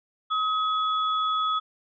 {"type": "tone pair together", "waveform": "sine", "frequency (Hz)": [1271, 3393], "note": ["D#6", "G#7"], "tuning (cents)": [36, 36], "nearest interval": "octave + perfect fourth", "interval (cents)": 1700, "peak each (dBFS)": [-23, -31], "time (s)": [0.3, 1.6], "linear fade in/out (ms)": 20, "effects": []}